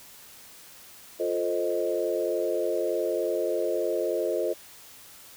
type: chord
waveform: sine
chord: F dominant seventh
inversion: none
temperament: equal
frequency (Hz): 349.2 / 440 / 523.3 / 622.3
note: F4 / A4 / C5 / Eb5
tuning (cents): 0 / 0 / 0 / 0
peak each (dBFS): -30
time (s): 1.19-4.54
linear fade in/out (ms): 20
effects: white hiss -49 dBFS RMS until 5.36 s